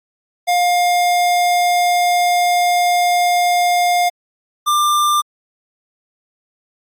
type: tone pair in turn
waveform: square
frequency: 708 / 1190.7 Hz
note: F5 / D6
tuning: +23 / +23 cents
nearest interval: major sixth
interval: 900 cents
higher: second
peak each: -13 dBFS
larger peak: neither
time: 0.47-4.1 / 4.66-5.22 s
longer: first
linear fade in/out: 20 ms
effects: AAC 64 kbps